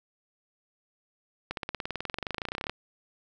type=accelerating click train; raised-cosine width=0.3 ms; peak=-16 dBFS; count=29; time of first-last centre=1.51-2.696 s; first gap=62 ms; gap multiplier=0.97; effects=none